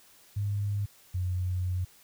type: tone pair in turn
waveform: sine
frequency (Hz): 101.8 / 91.03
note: G#2 / F#2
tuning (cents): -34 / -28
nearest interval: major second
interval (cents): 194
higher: first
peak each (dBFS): -27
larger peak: neither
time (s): 0.36-0.86 / 1.14-1.85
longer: second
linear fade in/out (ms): 10
effects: white hiss -58 dBFS RMS until 2.03 s